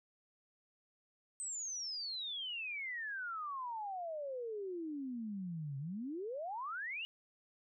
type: exponential two-way sweep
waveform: sine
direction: down then up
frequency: 8290 to 133.5 to 2942 Hz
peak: -39 dBFS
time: 1.4-7.05 s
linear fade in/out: 0 ms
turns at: 5.78 s
effects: none